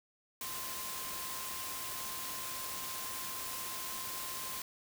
sine tone in noise, 1046.5 Hz, C6, in tune, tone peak -47 dBFS, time 0.41-4.62 s, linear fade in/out 2 ms, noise white, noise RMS -41 dBFS, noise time 0.41-4.62 s, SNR -9 dB, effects none

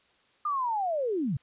sine linear sweep, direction down, 1226 to 114.1 Hz, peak -26 dBFS, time 0.45-1.37 s, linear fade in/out 5 ms, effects white hiss -65 dBFS RMS until 1.42 s + resampled to 8000 Hz

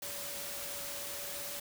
sine tone in noise, 571 Hz, D5, 49 cents flat, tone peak -49 dBFS, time 0.02-1.6 s, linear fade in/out 5 ms, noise white, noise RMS -41 dBFS, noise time 0.02-1.6 s, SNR -11 dB, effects none

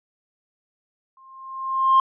sine tone with exponential growth, 1060 Hz, C6, 22 cents sharp, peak -9 dBFS, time 1.17-2 s, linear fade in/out 2 ms, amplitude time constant 180 ms, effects tanh soft clip ceiling -9 dBFS

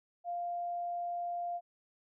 sine tone, 698 Hz, F5, 1 cent flat, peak -34 dBFS, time 0.24-1.61 s, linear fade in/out 50 ms, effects none

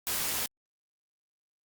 white noise with amplitude modulation, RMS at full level -28 dBFS, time 0.07-0.46 s, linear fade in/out 0 ms, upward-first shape sine, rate 297 Hz, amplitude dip 75%, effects Opus 48 kbps

